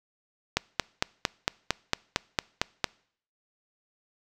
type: click train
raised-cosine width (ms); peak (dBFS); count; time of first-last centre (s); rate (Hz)
0.2; -5; 11; 0.57-2.843; 4.4
effects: noise-tail reverb RT60 0.6 s tail -25 dB re dry

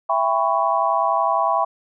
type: chord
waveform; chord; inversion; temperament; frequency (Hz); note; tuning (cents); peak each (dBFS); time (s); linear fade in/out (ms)
sine; C# half-diminished seventh; first; just; 665.2 / 798.3 / 997.9 / 1108.7; E5 / G5 / B5 / C#6; +16 / +31 / +18 / 0; -22; 0.09-1.65; 10
effects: none

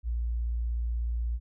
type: tone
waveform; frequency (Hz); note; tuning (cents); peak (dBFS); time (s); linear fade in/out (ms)
sine; 58.27; A#1; 0; -27; 0.03-1.4; 50
effects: none

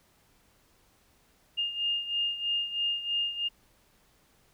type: beating tone pair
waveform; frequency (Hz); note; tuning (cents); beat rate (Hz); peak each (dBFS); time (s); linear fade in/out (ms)
sine; 2824 / 2827.1; F7 / F7; +19 / +20; 3.1; -29 / -34; 1.57-3.49; 20
effects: pink hiss -65 dBFS RMS until 4.53 s

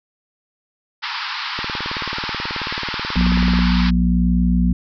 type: band-pass noise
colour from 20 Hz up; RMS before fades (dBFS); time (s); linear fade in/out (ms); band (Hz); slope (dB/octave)
pink; -26; 1.02-3.91; 20; 850 to 5200; 96
type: click train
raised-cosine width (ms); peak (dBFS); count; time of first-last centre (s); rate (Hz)
2; -16; 38; 1.59-3.59; 18.5
type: harmonic tone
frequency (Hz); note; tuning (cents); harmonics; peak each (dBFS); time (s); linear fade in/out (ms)
60.5; B1; -35; 1 / 3 / 4; -17 / -16 / -21; 3.16-4.73; 5
effects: none

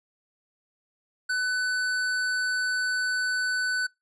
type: tone with hard clipping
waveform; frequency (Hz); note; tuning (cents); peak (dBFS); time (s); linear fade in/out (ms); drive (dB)
triangle; 1500; F#6; +23; -26; 1.29-3.87; 10; 16
effects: noise-tail reverb RT60 0.2 s tail -26 dB re dry + resampled to 24000 Hz

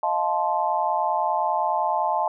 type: chord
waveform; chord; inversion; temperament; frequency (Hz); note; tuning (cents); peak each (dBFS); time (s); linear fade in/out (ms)
sine; F dominant seventh; third; just; 628.6 / 698.5 / 873.1 / 1047.7; Eb5 / F5 / A5 / C6; +18 / 0 / -14 / +2; -28 / -27 / -23 / -28; 0.03-2.28; 2
effects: none

